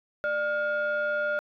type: tone pair together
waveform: sine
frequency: 595.8 / 1417 Hz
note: D5 / F6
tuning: +25 / +25 cents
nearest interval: octave + minor third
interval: 1500 cents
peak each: -26 dBFS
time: 0.24-1.39 s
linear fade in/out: 0 ms
effects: tanh soft clip ceiling -21 dBFS